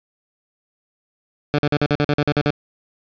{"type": "tone bursts", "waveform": "15% pulse", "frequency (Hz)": 146.83, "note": "D3", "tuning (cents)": 0, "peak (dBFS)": -9, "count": 11, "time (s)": [1.54, 2.506], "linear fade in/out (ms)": 0, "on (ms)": 46, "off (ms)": 46, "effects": ["resampled to 11025 Hz", "8-bit"]}